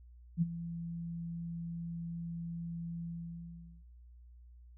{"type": "tone with ADSR envelope", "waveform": "sine", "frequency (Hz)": 168.5, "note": "E3", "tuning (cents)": 38, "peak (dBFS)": -24, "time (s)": [0.37, 3.84], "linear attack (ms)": 48, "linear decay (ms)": 25, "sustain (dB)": -14, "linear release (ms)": 800, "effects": ["noise-tail reverb RT60 0.6 s tail -22 dB re dry", "added 60 Hz sine -53 dBFS peak until 4.77 s"]}